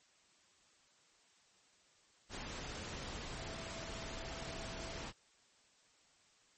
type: tone in noise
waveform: sine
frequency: 659.3 Hz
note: E5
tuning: in tune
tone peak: -52 dBFS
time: 3.36-5.05 s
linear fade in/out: 50 ms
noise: pink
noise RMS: -45 dBFS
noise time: 2.29-5.13 s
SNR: -10 dB
effects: white hiss -69 dBFS RMS until 6.57 s + MP3 32 kbps